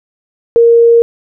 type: tone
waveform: sine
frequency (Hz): 466.2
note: A#4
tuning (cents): 0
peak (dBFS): -3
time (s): 0.56-1.02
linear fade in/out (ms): 0
effects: none